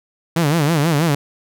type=tone with vibrato; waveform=sawtooth; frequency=155.56 Hz; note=D#3; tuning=in tune; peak=-10 dBFS; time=0.36-1.15 s; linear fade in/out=5 ms; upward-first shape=sine; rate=6.2 Hz; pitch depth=170 cents each way; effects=none